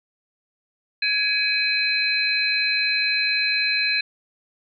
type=tone cluster; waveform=sine; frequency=1673 / 2308 / 2525 / 4076 Hz; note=G#6 / D7 / D#7 / C8; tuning=+12 / -31 / +25 / -46 cents; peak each=-26 / -29 / -23 / -23 dBFS; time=1.02-4.01 s; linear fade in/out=5 ms; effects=none